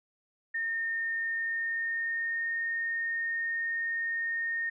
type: tone with pitch glide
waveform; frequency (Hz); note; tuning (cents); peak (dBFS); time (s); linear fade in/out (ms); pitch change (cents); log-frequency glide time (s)
sine; 1826 to 1839.8; A#6 to A#6; -36 to -23; -29; 0.54-4.7; 10; +13; 1.27-2.47
effects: none